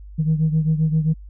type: beating tone pair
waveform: sine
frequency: 156 / 163.6 Hz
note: D#3 / E3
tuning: +5 / -13 cents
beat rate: 7.6 Hz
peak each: -16 / -21 dBFS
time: 0.18-1.14 s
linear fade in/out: 20 ms
effects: tanh soft clip ceiling -11 dBFS + added 50 Hz sine -36 dBFS peak until 1.29 s